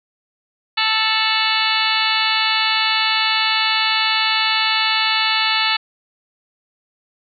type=harmonic tone with a mistuned harmonic; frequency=440 Hz; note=A4; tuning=in tune; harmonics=2 / 3 / 4 / 5 / 6 / 7 / 8 / 9 / 10; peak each=-24 / -24 / -24 / -24 / -24 / -24 / -24 / -24 / -24 dBFS; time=0.77-5.77 s; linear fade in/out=10 ms; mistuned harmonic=7; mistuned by=-79 cents; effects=none